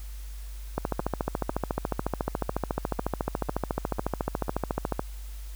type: two click trains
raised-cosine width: 1 ms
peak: -12 / -20 dBFS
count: 60 / 8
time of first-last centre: 0.78-4.994 / 1-4.483 s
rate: 14 / 2.01 Hz
effects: added 50 Hz sine -36 dBFS peak until 5.55 s + white hiss -52 dBFS RMS until 5.55 s